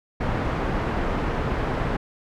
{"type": "low-pass noise", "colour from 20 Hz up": "pink", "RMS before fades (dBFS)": -25, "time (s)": [0.2, 1.97], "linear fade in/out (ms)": 10, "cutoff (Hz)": 1500, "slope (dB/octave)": 12, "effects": []}